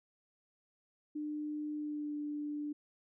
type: tone with pitch glide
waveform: sine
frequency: 300 to 295.4 Hz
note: D4 to D4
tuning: +37 to +10 cents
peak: -36 dBFS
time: 1.15-2.73 s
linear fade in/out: 10 ms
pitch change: -27 cents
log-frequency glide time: 1.75-2.15 s
effects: none